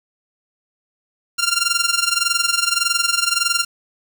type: tone with amplitude modulation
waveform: 10% pulse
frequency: 1388 Hz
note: F6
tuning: 11 cents flat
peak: -5 dBFS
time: 1.38-3.65 s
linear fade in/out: 20 ms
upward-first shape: sine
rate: 21.7 Hz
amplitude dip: 80%
effects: 7-bit